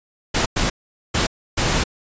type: noise bursts at uneven times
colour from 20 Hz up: pink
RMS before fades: -19 dBFS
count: 4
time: 0.34-0.46 / 0.56-0.7 / 1.14-1.27 / 1.57-1.84 s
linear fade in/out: 10 ms
effects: resampled to 16000 Hz